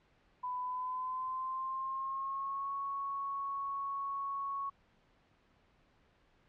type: tone with pitch glide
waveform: sine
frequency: 998 to 1107.4 Hz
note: B5 to C#6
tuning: +18 to -2 cents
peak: -35 dBFS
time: 0.43-4.7 s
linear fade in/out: 10 ms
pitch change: +180 cents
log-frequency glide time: 0.6-2.72 s
effects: pink hiss -69 dBFS RMS until 6.48 s + low-pass 3000 Hz 12 dB/octave